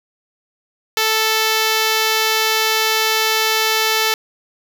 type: tone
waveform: 5% pulse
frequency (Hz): 440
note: A4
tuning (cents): 0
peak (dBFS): -3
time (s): 0.97-4.14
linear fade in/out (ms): 2
effects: none